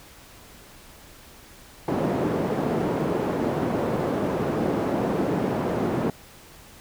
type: band-pass noise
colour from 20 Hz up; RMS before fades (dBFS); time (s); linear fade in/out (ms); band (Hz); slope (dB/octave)
white; -25; 1.88-6.1; 2; 150 to 450; 12
effects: pink hiss -48 dBFS RMS until 6.8 s